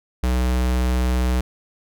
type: tone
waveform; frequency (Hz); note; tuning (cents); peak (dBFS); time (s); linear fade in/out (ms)
square; 62.5; B1; +21; -18; 0.23-1.41; 5
effects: none